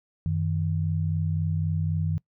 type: tone pair together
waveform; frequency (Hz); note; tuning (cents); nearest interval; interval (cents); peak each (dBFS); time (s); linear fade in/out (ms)
sine; 93.65 / 157.5; F#2 / D#3; +21 / +21; major sixth; 900; -26; 0.26-2.18; 0
effects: noise-tail reverb RT60 0.1 s tail -23 dB re dry